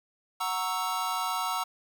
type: chord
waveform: square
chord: F# dominant seventh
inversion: none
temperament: equal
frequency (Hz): 740 / 932.3 / 1108.7 / 1318.5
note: F#5 / A#5 / C#6 / E6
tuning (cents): 0 / 0 / 0 / 0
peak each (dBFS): -36 / -34 / -37 / -33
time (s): 0.4-1.64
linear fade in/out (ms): 10
effects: none